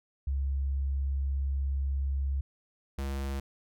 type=tone pair in turn; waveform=sine / square; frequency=68.4 / 68.4 Hz; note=C#2 / C#2; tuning=-23 / -23 cents; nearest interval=unison; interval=0 cents; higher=neither; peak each=-27 / -32 dBFS; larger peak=first; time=0.27-2.41 / 2.98-3.4 s; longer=first; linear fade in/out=5 ms; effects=none